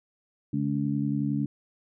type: harmonic tone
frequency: 71 Hz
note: C#2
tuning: 42 cents sharp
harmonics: 2 / 3 / 4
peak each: -29 / -29 / -29 dBFS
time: 0.53-1.46 s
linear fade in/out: 5 ms
effects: none